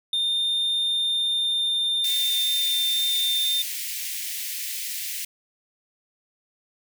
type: tone with pitch glide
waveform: triangle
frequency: 3624 to 3601 Hz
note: A#7 to A7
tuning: -50 to +39 cents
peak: -20 dBFS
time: 0.13-3.62 s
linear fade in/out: 2 ms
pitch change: -11 cents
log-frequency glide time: 0.79-2.48 s
type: high-pass noise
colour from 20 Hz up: white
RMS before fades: -31 dBFS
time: 2.04-5.25 s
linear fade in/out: 5 ms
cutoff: 1900 Hz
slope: 48 dB/octave
effects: none